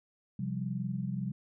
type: chord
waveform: sine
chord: C suspended fourth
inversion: none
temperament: equal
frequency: 130.81 / 174.61 / 196 Hz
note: C3 / F3 / G3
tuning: 0 / 0 / 0 cents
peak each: -36 / -37 / -36 dBFS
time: 0.39-1.32 s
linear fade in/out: 5 ms
effects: none